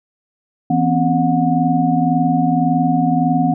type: tone cluster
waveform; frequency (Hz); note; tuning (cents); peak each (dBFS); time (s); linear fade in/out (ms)
sine; 164.6 / 247.1 / 268.9 / 727; E3 / B3 / C4 / F#5; -2 / +1 / +47 / -31; -18; 0.7-3.54; 5
effects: none